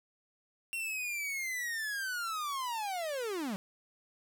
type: linear sweep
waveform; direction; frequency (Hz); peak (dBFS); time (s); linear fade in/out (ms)
45% pulse; down; 2749 to 181.1; -34; 0.73-3.56; 0
effects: none